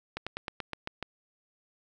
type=slowing click train; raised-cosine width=0.3 ms; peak=-18 dBFS; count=8; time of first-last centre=0.17-1.027 s; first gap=96 ms; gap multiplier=1.08; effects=none